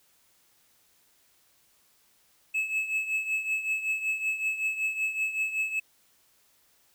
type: tone with tremolo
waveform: triangle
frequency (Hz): 2595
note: E7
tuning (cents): -28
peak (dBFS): -22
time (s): 2.54-5.8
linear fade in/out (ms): 10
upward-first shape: triangle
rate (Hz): 5.3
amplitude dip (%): 75
effects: white hiss -65 dBFS RMS until 6.94 s